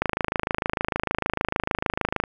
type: click train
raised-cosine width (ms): 0.5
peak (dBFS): -7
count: 60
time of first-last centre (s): 0.02-2.238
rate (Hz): 26.6
effects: 8-bit